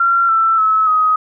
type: tone with pitch steps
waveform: sine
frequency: 1371 / 1332.7 / 1295.5 / 1259.4 Hz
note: F6 / E6 / E6 / D#6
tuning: -32 / +19 / -30 / +21 cents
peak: -10 dBFS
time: 0-1.16 s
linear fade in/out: 5 ms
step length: 290 ms
effects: none